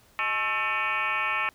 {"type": "tone with frequency modulation", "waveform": "sine", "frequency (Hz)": 1795, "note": "A6", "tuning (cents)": 34, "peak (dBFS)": -24, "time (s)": [0.19, 1.49], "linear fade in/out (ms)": 0, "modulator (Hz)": 235, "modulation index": 3.7, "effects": ["pink hiss -59 dBFS RMS until 1.54 s"]}